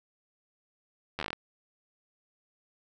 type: slowing click train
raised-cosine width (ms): 0.3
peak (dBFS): -17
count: 9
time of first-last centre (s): 1.19-1.33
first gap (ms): 11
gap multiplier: 1.13
effects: none